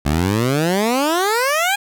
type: exponential sweep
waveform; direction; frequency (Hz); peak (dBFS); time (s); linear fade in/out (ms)
15% pulse; up; 69.3 to 829; -9; 0.05-1.76; 10
effects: none